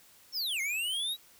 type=linear two-way sweep; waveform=square; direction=down then up; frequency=5588 to 2086 to 3911 Hz; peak=-31 dBFS; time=0.32-1.17 s; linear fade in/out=50 ms; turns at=0.61 s; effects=white hiss -59 dBFS RMS until 1.39 s